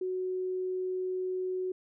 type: tone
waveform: sine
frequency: 370 Hz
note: F#4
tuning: in tune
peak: -30 dBFS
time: 0.01-1.72 s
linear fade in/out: 5 ms
effects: none